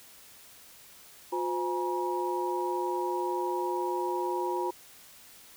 sine tone cluster, 357.8 / 513 / 836 / 954 Hz, F4 / C5 / G#5 / A#5, +42 / -34 / +11 / +40 cents, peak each -31 / -38 / -38 / -32 dBFS, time 1.32-4.71 s, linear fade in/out 10 ms, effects white hiss -53 dBFS RMS until 5.56 s

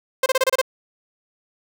sawtooth tone bursts, 523.3 Hz, C5, in tune, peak -11 dBFS, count 7, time 0.23-0.615 s, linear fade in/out 5 ms, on 31 ms, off 28 ms, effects none

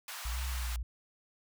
pink high-pass noise, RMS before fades -43 dBFS, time 0.08-0.76 s, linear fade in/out 2 ms, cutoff 890 Hz, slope 24 dB/octave
sine exponential two-way sweep, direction up then down, 55 to 65.41 to 57.5 Hz, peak -33 dBFS, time 0.25-0.83 s, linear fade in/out 5 ms, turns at 0.42 s
effects none

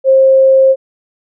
sine tone, 532 Hz, C5, 29 cents sharp, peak -4 dBFS, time 0.04-0.76 s, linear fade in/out 50 ms, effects none

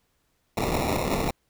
white noise with sample-and-hold, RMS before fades -26 dBFS, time 0.57-1.31 s, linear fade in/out 5 ms, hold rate 1575 Hz, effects pink hiss -71 dBFS RMS until 1.49 s

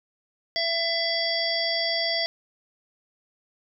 harmonic tone, 669 Hz, E5, 25 cents sharp, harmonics 1 / 3 / 5 / 7 / 8, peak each -29 / -30 / -31 / -27 / -33 dBFS, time 0.56-2.26 s, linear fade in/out 0 ms, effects none

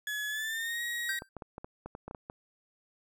35% pulse tone with pitch glide, 1700 to 1897.2 Hz, G#6 to A#6, +40 to +30 cents, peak -31 dBFS, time 0.07-1.19 s, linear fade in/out 2 ms, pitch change +190 cents, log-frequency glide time 0.28-0.82 s
square tone with exponential decay, 1568 Hz, G6, in tune, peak -30 dBFS, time 1.09-1.29 s, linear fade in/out 2 ms, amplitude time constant 42 ms
clicks, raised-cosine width 1 ms, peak -27 dBFS, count 11, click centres 1.221 / 1.367 / 1.422 / 1.581 / 1.645 / 1.86 / 1.951 / 2.08 / 2.111 / 2.148 / 2.299 s
effects none

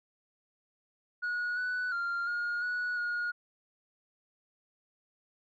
sine tone with pitch steps, 1454 / 1487 / 1392 / 1427 / 1466 / 1438 Hz, F#6 / F#6 / F6 / F6 / F#6 / F#6, -31 / +8 / -6 / +37 / -16 / -50 cents, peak -28 dBFS, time 1.22-3.32 s, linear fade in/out 20 ms, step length 350 ms, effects tanh soft clip ceiling -29 dBFS

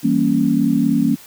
sine chord, E diminished seventh, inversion none, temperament equal, 164.81 / 196 / 233.1 / 277.2 Hz, E3 / G3 / Bb3 / Db4, 0 / 0 / 0 / 0 cents, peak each -22 / -21 / -17 / -17 dBFS, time 0.03-1.16 s, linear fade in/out 20 ms, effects white hiss -42 dBFS RMS until 1.26 s

